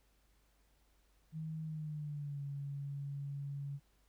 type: tone with pitch glide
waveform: sine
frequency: 158.1 to 140.85 Hz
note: D#3 to C#3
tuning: +28 to +28 cents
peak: -39 dBFS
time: 1.32-3.8 s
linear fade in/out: 50 ms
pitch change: -200 cents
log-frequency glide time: 1.63-2.42 s
effects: added 50 Hz sine -70 dBFS peak until 4.08 s + pink hiss -75 dBFS RMS until 4.08 s